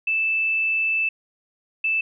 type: tone bursts at uneven times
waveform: sine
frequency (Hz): 2637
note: E7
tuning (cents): 0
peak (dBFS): -19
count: 2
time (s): 0.07-1.09 / 1.84-2.01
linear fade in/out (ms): 5
effects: none